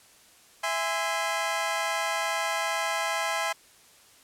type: chord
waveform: 20% pulse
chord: E augmented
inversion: none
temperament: just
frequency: 659.3 / 824.1 / 1030.1 Hz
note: E5 / G#5 / B#5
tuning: 0 / -14 / -27 cents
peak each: -26 dBFS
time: 0.63-3.53 s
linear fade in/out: 10 ms
effects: white hiss -56 dBFS RMS until 4.23 s + low-pass 11000 Hz 12 dB/octave